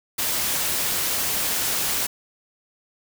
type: noise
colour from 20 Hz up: white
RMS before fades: -24 dBFS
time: 0.18-2.07 s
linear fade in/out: 10 ms
effects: none